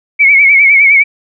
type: tone with vibrato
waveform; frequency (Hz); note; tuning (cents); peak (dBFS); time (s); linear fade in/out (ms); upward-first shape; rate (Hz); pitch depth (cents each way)
sine; 2234; C#7; +13; -3; 0.19-1.04; 20; triangle; 9.8; 83
effects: none